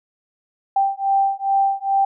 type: beating tone pair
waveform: sine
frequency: 784 / 786.4 Hz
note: G5 / G5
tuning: 0 / +5 cents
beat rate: 2.4 Hz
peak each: -19 dBFS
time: 0.76-2.05 s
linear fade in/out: 5 ms
effects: none